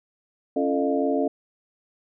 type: tone cluster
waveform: sine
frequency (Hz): 275.3 / 340.2 / 440.9 / 611 / 698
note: C#4 / F4 / A4 / D#5 / F5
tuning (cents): -12 / -45 / +4 / -32 / -1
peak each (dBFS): -24 / -31 / -26 / -27 / -30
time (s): 0.56-1.28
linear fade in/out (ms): 5
effects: none